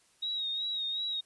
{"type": "tone with vibrato", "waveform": "sine", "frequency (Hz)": 3787, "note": "A#7", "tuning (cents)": 27, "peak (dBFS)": -31, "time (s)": [0.22, 1.21], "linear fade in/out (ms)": 10, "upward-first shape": "sine", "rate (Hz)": 2.7, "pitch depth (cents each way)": 50, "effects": ["white hiss -66 dBFS RMS until 1.25 s", "resampled to 24000 Hz"]}